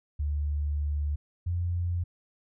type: tone pair in turn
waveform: sine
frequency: 73.42 / 87.31 Hz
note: D2 / F2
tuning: 0 / 0 cents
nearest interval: minor third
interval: 300 cents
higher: second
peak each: -26 dBFS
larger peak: neither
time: 0.19-1.16 / 1.46-2.04 s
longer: first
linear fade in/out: 10 ms
effects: none